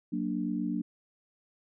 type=chord; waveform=sine; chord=Gb augmented; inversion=none; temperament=equal; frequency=185 / 233.1 / 293.7 Hz; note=Gb3 / Bb3 / D4; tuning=0 / 0 / 0 cents; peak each=-34 / -33 / -33 dBFS; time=0.12-0.82 s; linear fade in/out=10 ms; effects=none